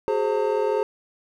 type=tone cluster; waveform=triangle; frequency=382.1 / 422.5 / 527 / 908 Hz; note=G4 / G#4 / C5 / A#5; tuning=-44 / +30 / +12 / -46 cents; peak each=-26 / -21 / -24 / -27 dBFS; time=0.08-0.83 s; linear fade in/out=0 ms; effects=none